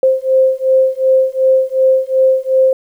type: beating tone pair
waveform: sine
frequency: 523.3 / 526 Hz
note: C5 / C5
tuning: 0 / +9 cents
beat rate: 2.7 Hz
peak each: -12 dBFS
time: 0.03-2.73 s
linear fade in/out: 2 ms
effects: 8-bit